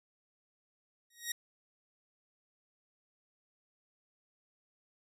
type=tone with exponential growth; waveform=10% pulse; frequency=1885 Hz; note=A#6; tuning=19 cents sharp; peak=-22 dBFS; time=1.1-1.32 s; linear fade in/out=5 ms; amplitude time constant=46 ms; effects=none